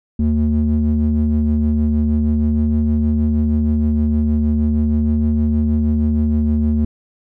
triangle ring-modulated tone, 73.9 Hz, D2, 11 cents sharp, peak -8 dBFS, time 0.19-6.85 s, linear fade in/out 5 ms, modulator 151 Hz, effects none

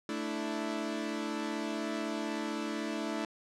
sawtooth chord, A suspended fourth, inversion none, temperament equal, 220 / 293.7 / 329.6 Hz, A3 / D4 / E4, 0 / 0 / 0 cents, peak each -34 dBFS, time 0.09-3.25 s, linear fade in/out 2 ms, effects low-pass 7000 Hz 12 dB/octave

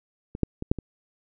clicks, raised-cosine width 3 ms, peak -21 / -8 / -18 / -6 / -20 dBFS, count 5, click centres 0.351 / 0.433 / 0.624 / 0.715 / 0.787 s, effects none

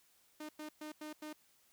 sawtooth tone bursts at uneven times, 305.1 Hz, D#4, 34 cents flat, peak -40 dBFS, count 5, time 0.4-0.49 / 0.59-0.69 / 0.81-0.92 / 1.01-1.13 / 1.22-1.33 s, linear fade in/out 5 ms, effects white hiss -70 dBFS RMS until 1.72 s

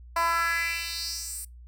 10% pulse tone with high-pass filter sweep, 335 Hz, E4, 28 cents sharp, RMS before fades -29 dBFS, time 0.16-1.45 s, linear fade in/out 5 ms, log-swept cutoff 850 to 9800 Hz, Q 3.2, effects noise-tail reverb RT60 0.2 s tail -24 dB re dry + added 60 Hz sine -44 dBFS peak until 1.67 s

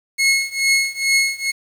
sawtooth tone with tremolo, 2175 Hz, C#7, 33 cents flat, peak -8 dBFS, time 0.18-1.52 s, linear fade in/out 20 ms, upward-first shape triangle, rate 2.3 Hz, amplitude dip 95%, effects low-pass 12000 Hz 12 dB/octave + 7-bit

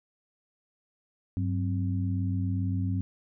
sine tone cluster, 97.9 / 185.3 / 263 Hz, G2 / F#3 / C4, -2 / +3 / +9 cents, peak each -27 / -34 / -34 dBFS, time 1.37-3.01 s, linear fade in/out 0 ms, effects none

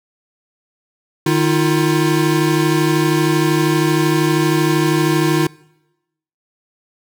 square tone cluster, 152.4 / 317.1 / 349.9 Hz, D#3 / D#4 / F4, -36 / +33 / +3 cents, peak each -18 dBFS, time 1.26-5.47 s, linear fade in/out 5 ms, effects noise-tail reverb RT60 0.9 s tail -23 dB re dry

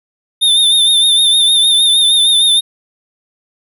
square tone with vibrato, 3611 Hz, A7, 44 cents sharp, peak -8 dBFS, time 0.41-2.61 s, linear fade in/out 20 ms, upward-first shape triangle, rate 6.5 Hz, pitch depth 62 cents each way, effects none

